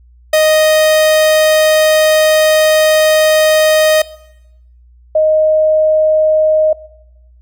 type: tone pair in turn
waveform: 45% pulse / sine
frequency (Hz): 622.3 / 622.3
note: D#5 / D#5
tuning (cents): 0 / 0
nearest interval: unison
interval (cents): 0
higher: neither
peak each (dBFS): -7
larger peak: neither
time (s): 0.33-4.02 / 5.15-6.73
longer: first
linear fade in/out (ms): 5
effects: noise-tail reverb RT60 0.9 s tail -20 dB re dry + added 60 Hz sine -41 dBFS peak until 7.41 s